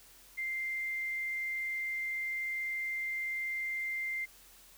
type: tone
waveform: sine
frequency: 2093 Hz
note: C7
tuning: in tune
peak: -33 dBFS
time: 0.37-4.26 s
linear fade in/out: 20 ms
effects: added 43 Hz sine -66 dBFS peak until 4.77 s + white hiss -58 dBFS RMS until 4.77 s